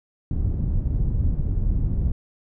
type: low-pass noise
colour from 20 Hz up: pink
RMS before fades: -22 dBFS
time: 0.31-2.12 s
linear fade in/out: 2 ms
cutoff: 130 Hz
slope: 12 dB/octave
effects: none